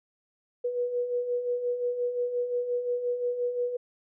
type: beating tone pair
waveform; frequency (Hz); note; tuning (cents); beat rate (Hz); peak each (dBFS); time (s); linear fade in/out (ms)
sine; 483.7 / 489.4; B4 / B4; -36 / -16; 5.7; -35 / -27; 0.64-3.77; 10
effects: none